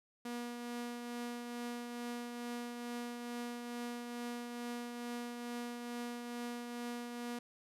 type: tone with tremolo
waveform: sawtooth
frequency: 240 Hz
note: B3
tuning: 49 cents flat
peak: -35 dBFS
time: 0.25-7.39 s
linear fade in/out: 5 ms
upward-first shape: triangle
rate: 2.3 Hz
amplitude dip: 40%
effects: resampled to 32000 Hz